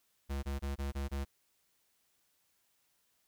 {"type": "tone bursts", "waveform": "square", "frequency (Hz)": 69.3, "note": "C#2", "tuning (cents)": 0, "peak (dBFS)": -35, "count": 6, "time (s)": [0.29, 1.25], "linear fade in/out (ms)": 20, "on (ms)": 140, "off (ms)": 24, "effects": ["white hiss -75 dBFS RMS until 3.27 s"]}